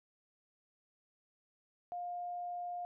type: tone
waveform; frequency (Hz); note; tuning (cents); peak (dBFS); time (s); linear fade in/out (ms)
sine; 707; F5; +21; -38; 1.92-2.85; 0
effects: none